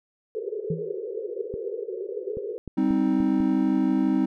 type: band-pass noise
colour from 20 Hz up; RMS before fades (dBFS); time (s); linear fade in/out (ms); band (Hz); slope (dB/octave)
white; -32; 0.35-2.58; 0; 380 to 490; 96
type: tone with exponential decay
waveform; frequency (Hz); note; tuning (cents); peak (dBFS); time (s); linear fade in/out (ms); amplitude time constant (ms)
sine; 164.5; E3; -3; -22; 0.7-0.95; 5; 53
type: clicks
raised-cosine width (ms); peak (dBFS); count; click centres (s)
3; -22; 6; 1.54 / 2.371 / 2.677 / 2.908 / 3.204 / 3.404
type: chord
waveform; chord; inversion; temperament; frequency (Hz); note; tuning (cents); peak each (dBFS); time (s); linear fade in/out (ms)
triangle; C minor; second; just; 196.22 / 261.6 / 314; G3 / C4 / Eb4; +2 / 0 / +16; -24 / -21 / -22; 2.77-4.26; 10
effects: none